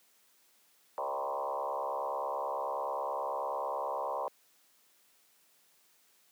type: tone with frequency modulation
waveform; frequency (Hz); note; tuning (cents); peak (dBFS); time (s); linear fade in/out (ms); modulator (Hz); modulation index
sine; 784; G5; 0; -32; 0.98-4.28; 0; 69.3; 4.2
effects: white hiss -67 dBFS RMS until 6.31 s + high-pass 200 Hz 12 dB/octave